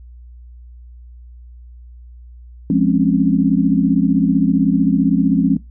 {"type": "chord", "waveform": "sine", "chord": "Db major seventh", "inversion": "first", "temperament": "equal", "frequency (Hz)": [174.61, 207.7, 261.6, 277.2], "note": ["F3", "Ab3", "C4", "Db4"], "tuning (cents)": [0, 0, 0, 0], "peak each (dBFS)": -17, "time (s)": [2.7, 5.57], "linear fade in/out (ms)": 2, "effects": ["noise-tail reverb RT60 0.2 s tail -20 dB re dry", "added 60 Hz sine -36 dBFS peak until 5.7 s"]}